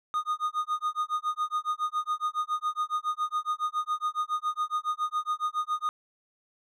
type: tone with tremolo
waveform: triangle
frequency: 1232 Hz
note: D#6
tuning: 17 cents flat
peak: -22 dBFS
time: 0.14-5.89 s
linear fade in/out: 0 ms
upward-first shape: sine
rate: 7.2 Hz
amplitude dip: 100%
effects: none